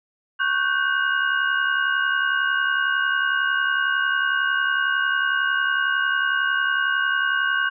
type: tone cluster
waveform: sine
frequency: 1105 / 1481 / 1552 / 2860 Hz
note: C#6 / F#6 / G6 / F7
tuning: -6 / +1 / -18 / +41 cents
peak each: -27 / -25 / -21 / -30 dBFS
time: 0.39-7.7 s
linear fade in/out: 20 ms
effects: none